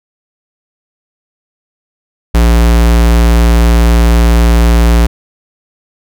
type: tone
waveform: square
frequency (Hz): 58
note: A#1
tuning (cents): -8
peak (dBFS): -5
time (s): 2.34-5.07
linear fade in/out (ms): 10
effects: none